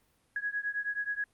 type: beating tone pair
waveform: sine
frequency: 1661.2 / 1670.6 Hz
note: G#6 / G#6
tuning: 0 / +10 cents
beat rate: 9.4 Hz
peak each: -34 / -35 dBFS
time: 0.36-1.24 s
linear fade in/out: 2 ms
effects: pink hiss -70 dBFS RMS until 1.33 s + Opus 32 kbps